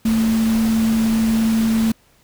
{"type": "tone in noise", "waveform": "sine", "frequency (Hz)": 223.6, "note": "A3", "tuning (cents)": 28, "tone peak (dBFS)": -14, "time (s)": [0.05, 1.92], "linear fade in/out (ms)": 5, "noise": "pink", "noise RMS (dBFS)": -29, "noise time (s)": [0.05, 1.92], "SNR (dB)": 12, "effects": ["pink hiss -56 dBFS RMS until 2.23 s"]}